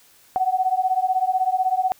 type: beating tone pair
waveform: sine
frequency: 740 / 756 Hz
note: F#5 / F#5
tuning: 0 / +37 cents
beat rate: 16 Hz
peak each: -21 dBFS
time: 0.36-1.92 s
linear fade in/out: 0 ms
effects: white hiss -54 dBFS RMS until 1.99 s